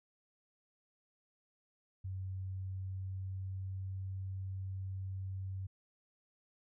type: tone with pitch glide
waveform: sine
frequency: 94.5 to 95.32 Hz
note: F#2 to G2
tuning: +37 to -48 cents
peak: -38 dBFS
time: 2.04-5.67 s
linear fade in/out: 10 ms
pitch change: +15 cents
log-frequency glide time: 2.36-4.02 s
effects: none